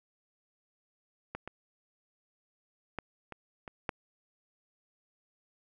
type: clicks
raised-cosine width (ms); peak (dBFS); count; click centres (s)
0.5; -22 / -25 / -20 / -27 / -27 / -16; 6; 1.35 / 1.476 / 2.987 / 3.323 / 3.678 / 3.892
effects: none